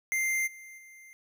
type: tone with level steps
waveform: square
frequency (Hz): 2093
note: C7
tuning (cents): 0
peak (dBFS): -27 / -46 / -50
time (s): 0.12-1.13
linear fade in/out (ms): 0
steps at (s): 0.46 / 0.77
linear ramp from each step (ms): 20
effects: none